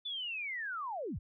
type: linear sweep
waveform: sine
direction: down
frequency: 3520 to 38.46 Hz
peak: -36 dBFS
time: 0.05-1.19 s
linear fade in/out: 10 ms
effects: none